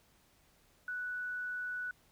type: tone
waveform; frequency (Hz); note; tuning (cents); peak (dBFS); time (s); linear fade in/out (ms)
sine; 1480; F#6; 0; -36; 0.88-1.91; 2
effects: pink hiss -68 dBFS RMS until 2.11 s